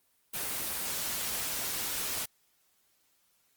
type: noise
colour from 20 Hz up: white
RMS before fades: -34 dBFS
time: 0.33-2.26 s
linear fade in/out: 20 ms
effects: white hiss -71 dBFS RMS until 3.56 s + Opus 24 kbps